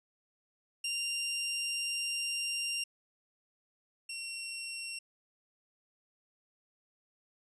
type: tone pair in turn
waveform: 20% pulse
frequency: 2781 / 2733 Hz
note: F7 / F7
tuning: -8 / -38 cents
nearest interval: unison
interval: 30 cents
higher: first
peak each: -28 / -34 dBFS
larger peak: first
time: 0.84-2.84 / 4.09-4.99 s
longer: first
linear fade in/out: 5 ms
effects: resampled to 24000 Hz